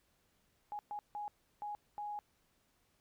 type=tone bursts at uneven times; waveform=sine; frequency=830.6 Hz; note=G#5; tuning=in tune; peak=-39 dBFS; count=5; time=0.72-0.79 / 0.91-0.99 / 1.15-1.28 / 1.62-1.75 / 1.98-2.19 s; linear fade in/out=0 ms; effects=pink hiss -75 dBFS RMS until 3 s